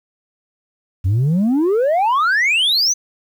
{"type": "exponential sweep", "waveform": "sine", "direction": "up", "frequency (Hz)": [87.31, 6300], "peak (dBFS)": -10, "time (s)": [1.04, 2.94], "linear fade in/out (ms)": 20, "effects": ["tanh soft clip ceiling -12 dBFS", "8-bit"]}